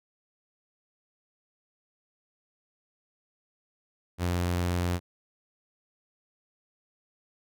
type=tone; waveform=sawtooth; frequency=88.2 Hz; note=F2; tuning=18 cents sharp; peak=-22 dBFS; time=4.18-5 s; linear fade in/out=50 ms; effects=none